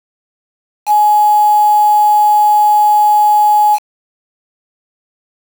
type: tone with quantisation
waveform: sine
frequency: 840 Hz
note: G#5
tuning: 19 cents sharp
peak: -6 dBFS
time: 0.86-3.79 s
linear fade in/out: 50 ms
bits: 4
effects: none